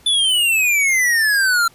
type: exponential sweep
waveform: square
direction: down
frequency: 3516 to 1354 Hz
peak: -14 dBFS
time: 0.06-1.68 s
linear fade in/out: 5 ms
effects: pink hiss -50 dBFS RMS until 1.74 s + resampled to 32000 Hz